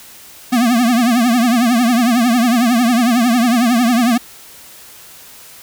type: tone with vibrato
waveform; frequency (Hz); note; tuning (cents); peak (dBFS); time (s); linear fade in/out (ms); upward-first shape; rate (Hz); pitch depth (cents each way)
square; 238.9; A#3; +43; -11; 0.52-4.18; 10; triangle; 11; 140
effects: white hiss -39 dBFS RMS until 5.62 s